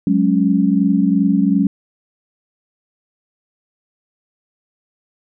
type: chord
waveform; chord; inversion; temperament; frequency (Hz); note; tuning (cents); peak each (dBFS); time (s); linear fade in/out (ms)
sine; F# suspended second; none; equal; 185 / 207.7 / 277.2; F#3 / G#3 / C#4; 0 / 0 / 0; -16; 0.07-1.67; 2
effects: none